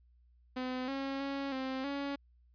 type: tone with pitch steps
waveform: sawtooth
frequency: 254.9 / 272.5 / 276.4 / 262.9 / 280.8 Hz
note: C4 / C#4 / C#4 / C4 / C#4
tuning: -45 / -29 / -5 / +8 / +22 cents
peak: -31 dBFS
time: 0.56-2.16 s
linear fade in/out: 10 ms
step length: 320 ms
effects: added 60 Hz sine -62 dBFS peak until 2.54 s + resampled to 11025 Hz